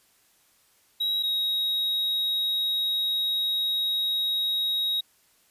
triangle tone pair in turn, 3847 / 3794 Hz, B7 / A#7, -46 / +30 cents, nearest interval unison, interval 24 cents, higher first, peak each -22 dBFS, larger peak neither, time 1-1.23 / 1.23-5.01 s, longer second, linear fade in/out 10 ms, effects white hiss -63 dBFS RMS until 5.5 s + resampled to 32000 Hz

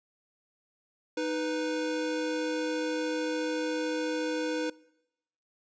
square tone pair together, 311.1 / 493.9 Hz, D#4 / B4, 0 / 0 cents, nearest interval minor sixth, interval 800 cents, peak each -33 / -32 dBFS, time 1.17-4.7 s, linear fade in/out 5 ms, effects noise-tail reverb RT60 0.9 s tail -23 dB re dry + resampled to 16000 Hz

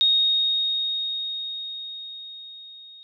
sine tone with level ramp, 3729 Hz, A#7, in tune, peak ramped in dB -15 to -43 dBFS, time 0.01-3.03 s, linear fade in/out 0 ms, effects none

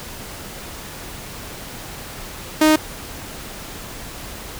sawtooth tone, 310 Hz, D#4, 6 cents flat, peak -7 dBFS, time 2.61-2.76 s, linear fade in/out 5 ms, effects pink hiss -34 dBFS RMS until 4.59 s

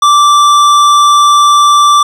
triangle tone with hard clipping, 1170 Hz, D6, 7 cents flat, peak -5 dBFS, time 0.02-2.03 s, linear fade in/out 5 ms, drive 16 dB, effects none

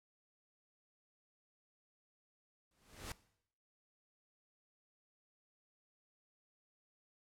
pink noise with exponential growth, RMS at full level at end -42 dBFS, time 2.71-3.12 s, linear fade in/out 2 ms, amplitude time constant 88 ms, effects noise-tail reverb RT60 0.7 s tail -19 dB re dry + low-pass 12000 Hz 12 dB/octave

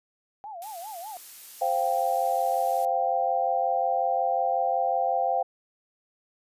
sine tone with vibrato, 770 Hz, G5, 31 cents flat, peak -36 dBFS, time 0.44-1.17 s, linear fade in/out 0 ms, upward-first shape sine, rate 5 Hz, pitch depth 230 cents each way
blue noise, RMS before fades -43 dBFS, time 0.62-2.85 s, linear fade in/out 0 ms
sine chord, C suspended fourth, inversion none, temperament equal, 523.3 / 698.5 / 784 Hz, C5 / F5 / G5, 0 / 0 / 0 cents, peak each -29 / -26 / -26 dBFS, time 1.61-5.43 s, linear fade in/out 10 ms
effects resampled to 32000 Hz

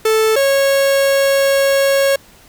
45% pulse tone pair in turn, 439.1 / 549.9 Hz, A4 / C#5, -4 / -14 cents, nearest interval major third, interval 390 cents, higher second, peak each -11 dBFS, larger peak neither, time 0.05-0.36 / 0.36-2.16 s, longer second, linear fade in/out 5 ms, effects pink hiss -45 dBFS RMS until 2.48 s

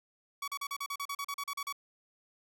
sawtooth tone bursts, 1130 Hz, C#6, 33 cents sharp, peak -31 dBFS, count 14, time 0.42-1.726 s, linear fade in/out 5 ms, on 58 ms, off 38 ms, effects none

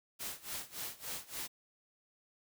white noise with tremolo, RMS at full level -40 dBFS, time 0.19-1.48 s, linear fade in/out 20 ms, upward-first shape sine, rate 3.5 Hz, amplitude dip 90%, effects none

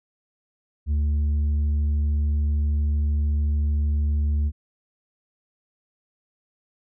sine tone with tanh clipping, 73.9 Hz, D2, 11 cents sharp, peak -20 dBFS, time 0.86-4.52 s, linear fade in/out 50 ms, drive 4 dB, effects none

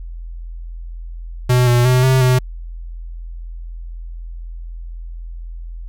square tone with pitch steps, 124.7 / 121.4 / 126.8 / 130.9 / 127.1 Hz, B2 / B2 / B2 / C3 / C3, +17 / -29 / +46 / +1 / -50 cents, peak -11 dBFS, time 1.49-2.39 s, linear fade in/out 10 ms, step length 180 ms, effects added 42 Hz sine -27 dBFS peak until 5.88 s

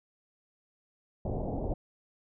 pink low-pass noise, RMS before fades -33 dBFS, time 1.25-1.74 s, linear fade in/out 5 ms, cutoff 780 Hz, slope 48 dB/octave, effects none

